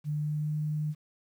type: tone with pitch glide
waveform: sine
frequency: 149.6 to 151.86 Hz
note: D3 to D#3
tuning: +32 to -42 cents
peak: -28 dBFS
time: 0.04-0.95 s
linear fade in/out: 50 ms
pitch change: +26 cents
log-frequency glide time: 0.19-0.54 s
effects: 10-bit